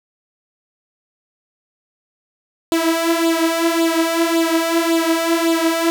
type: tone with flanger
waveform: sawtooth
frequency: 330.7 Hz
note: E4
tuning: 6 cents sharp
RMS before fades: -17 dBFS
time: 2.72-5.9 s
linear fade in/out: 0 ms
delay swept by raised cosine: 0.25 to 4.45 ms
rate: 1.8 Hz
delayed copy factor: +0.7
effects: none